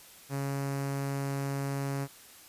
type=tone with notch filter; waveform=sawtooth; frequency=138.59 Hz; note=C#3; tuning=in tune; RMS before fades=-33 dBFS; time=0.29-2.08 s; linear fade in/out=50 ms; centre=3400 Hz; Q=1.3; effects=white hiss -53 dBFS RMS until 2.48 s + resampled to 32000 Hz